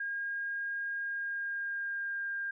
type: tone with pitch glide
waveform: sine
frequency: 1622 to 1603.4 Hz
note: G#6 to G6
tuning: -41 to +39 cents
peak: -33 dBFS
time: 0-2.51 s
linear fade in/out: 5 ms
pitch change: -20 cents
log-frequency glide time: 0.95-2.3 s
effects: none